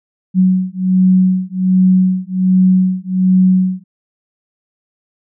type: beating tone pair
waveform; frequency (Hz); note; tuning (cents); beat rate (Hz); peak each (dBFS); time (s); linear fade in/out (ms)
sine; 185 / 186.3; F#3 / F#3; 0 / +12; 1.3; -12; 0.34-3.84; 50
effects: none